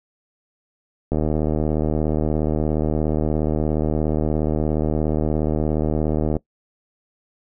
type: click train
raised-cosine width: 2 ms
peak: -8 dBFS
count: 405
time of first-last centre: 1.12-6.367 s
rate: 77 Hz
effects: noise-tail reverb RT60 0.1 s tail -21 dB re dry